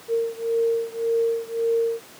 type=beating tone pair; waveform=sine; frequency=459.1 / 460.9 Hz; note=A#4 / A#4; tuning=-26 / -20 cents; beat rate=1.8 Hz; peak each=-23 / -24 dBFS; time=0.08-2.01 s; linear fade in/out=50 ms; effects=pink hiss -45 dBFS RMS until 2.19 s + high-pass 200 Hz 12 dB/octave